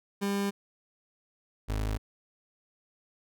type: tone pair in turn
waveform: 30% pulse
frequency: 200 / 52.73 Hz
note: G3 / G#1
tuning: +35 / +27 cents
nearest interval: octave + major seventh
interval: 2308 cents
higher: first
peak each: -25 / -26 dBFS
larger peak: first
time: 0.21-0.51 / 1.68-1.98 s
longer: neither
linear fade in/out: 20 ms
effects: none